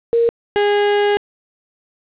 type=tone pair in turn; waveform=sine / 35% pulse; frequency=466.2 / 410.5 Hz; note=A#4 / G#4; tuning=0 / -20 cents; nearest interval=major second; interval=220 cents; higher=first; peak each=-11 dBFS; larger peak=neither; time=0.13-0.29 / 0.56-1.17 s; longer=second; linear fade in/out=0 ms; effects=resampled to 8000 Hz + 7-bit